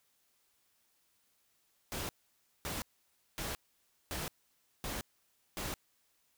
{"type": "noise bursts", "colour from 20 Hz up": "pink", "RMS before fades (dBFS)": -39, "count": 6, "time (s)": [1.92, 5.74], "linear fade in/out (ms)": 0, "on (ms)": 170, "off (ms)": 560, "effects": ["white hiss -74 dBFS RMS until 6.37 s"]}